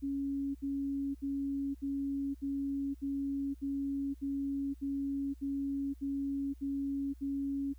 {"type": "tone bursts", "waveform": "sine", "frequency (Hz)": 277.2, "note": "C#4", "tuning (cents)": 0, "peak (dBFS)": -32, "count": 13, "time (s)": [0.02, 7.738], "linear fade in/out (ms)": 20, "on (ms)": 530, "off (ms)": 69, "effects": ["added 60 Hz sine -50 dBFS peak until 7.78 s", "white hiss -72 dBFS RMS until 7.78 s"]}